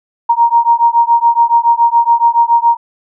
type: beating tone pair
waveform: sine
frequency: 932.3 / 939.4 Hz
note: A#5 / A#5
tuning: 0 / +13 cents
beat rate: 7.1 Hz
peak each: -10 dBFS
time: 0.29-2.77 s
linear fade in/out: 10 ms
effects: none